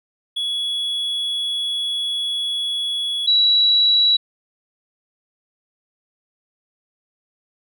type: tone pair in turn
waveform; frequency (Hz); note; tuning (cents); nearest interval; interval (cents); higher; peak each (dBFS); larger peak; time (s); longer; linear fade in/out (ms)
triangle / sine; 3375 / 3912; G#7 / B7; +27 / -17; minor third; 256; second; -19 / -12; second; 0.36-3.27 / 3.27-4.17; first; 10
effects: none